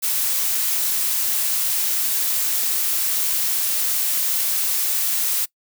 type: noise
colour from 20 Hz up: blue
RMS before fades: -21 dBFS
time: 0.02-5.46 s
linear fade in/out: 20 ms
effects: noise-tail reverb RT60 0.1 s tail -23 dB re dry

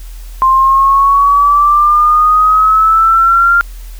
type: exponential sweep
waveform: sine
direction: up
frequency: 1046.5 to 1396.9 Hz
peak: -5 dBFS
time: 0.42-3.61 s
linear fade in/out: 0 ms
effects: added 41 Hz sine -25 dBFS peak until 3.99 s + white hiss -41 dBFS RMS until 3.99 s

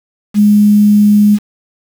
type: tone with quantisation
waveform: sine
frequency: 207.7 Hz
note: G#3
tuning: in tune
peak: -4 dBFS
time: 0.34-1.39 s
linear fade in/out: 50 ms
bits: 5
effects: none

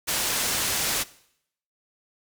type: low-pass noise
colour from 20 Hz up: white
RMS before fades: -26 dBFS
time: 0.07-1.04 s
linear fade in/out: 20 ms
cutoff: 11000 Hz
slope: 12 dB/octave
effects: noise-tail reverb RT60 0.7 s tail -19 dB re dry

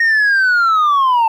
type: linear sweep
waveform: sine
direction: down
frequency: 1864.7 to 880 Hz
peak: -7 dBFS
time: 0-1.28 s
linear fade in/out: 5 ms
effects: tanh soft clip ceiling -9 dBFS + 8-bit

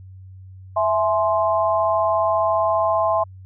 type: chord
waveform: sine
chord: E augmented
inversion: none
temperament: equal with one note detuned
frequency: 659.3 / 844.6 / 1046.5 Hz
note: E5 / G#5 / B#5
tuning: 0 / +29 / 0 cents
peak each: -19 / -23 / -21 dBFS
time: 0.76-3.24 s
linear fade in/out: 10 ms
effects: added 94 Hz sine -38 dBFS peak until 3.45 s

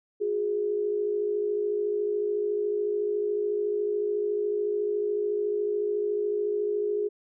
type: tone pair together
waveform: sine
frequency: 361.4 / 415.3 Hz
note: F#4 / G#4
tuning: -41 / 0 cents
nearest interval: major second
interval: 241 cents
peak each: -33 / -25 dBFS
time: 0.2-7.09 s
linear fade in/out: 20 ms
effects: none

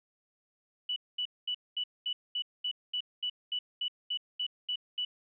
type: tone bursts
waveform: sine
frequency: 2960 Hz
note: F#7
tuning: in tune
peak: -30 dBFS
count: 15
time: 0.89-5.05 s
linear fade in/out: 5 ms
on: 72 ms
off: 220 ms
effects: none

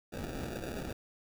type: noise with sample-and-hold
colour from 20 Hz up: white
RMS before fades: -39 dBFS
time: 0.12-0.93 s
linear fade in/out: 10 ms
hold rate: 1050 Hz
effects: none

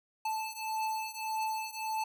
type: beating tone pair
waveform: square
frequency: 875 / 876.7 Hz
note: A5 / A5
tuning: -10 / -7 cents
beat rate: 1.7 Hz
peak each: -36 / -38 dBFS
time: 0.25-2.04 s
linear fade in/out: 5 ms
effects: none

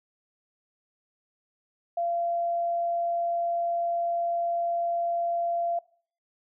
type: tone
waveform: sine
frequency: 686 Hz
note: F5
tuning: 31 cents flat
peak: -25 dBFS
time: 1.97-5.79 s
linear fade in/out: 5 ms
effects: noise-tail reverb RT60 0.5 s tail -21 dB re dry

